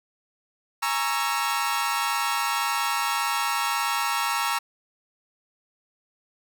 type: chord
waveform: sawtooth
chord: A# half-diminished seventh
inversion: third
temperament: equal with one note detuned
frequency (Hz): 830.6 / 932.3 / 1108.7 / 1333.8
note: G#5 / A#5 / C#6 / E6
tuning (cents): 0 / 0 / 0 / +20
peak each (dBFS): -28 / -24 / -26 / -25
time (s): 0.82-4.59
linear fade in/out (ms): 10
effects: none